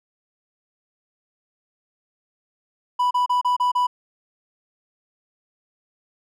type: tone bursts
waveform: triangle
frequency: 987.8 Hz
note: B5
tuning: in tune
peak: -15 dBFS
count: 6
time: 2.99-3.87 s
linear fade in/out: 10 ms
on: 120 ms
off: 32 ms
effects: none